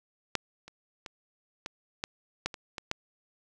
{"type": "clicks", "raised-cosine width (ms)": 0.2, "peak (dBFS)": [-9, -29, -23, -19, -14, -12, -23, -19, -12], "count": 9, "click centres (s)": [0.353, 0.68, 1.062, 1.661, 2.039, 2.46, 2.542, 2.782, 2.914], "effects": []}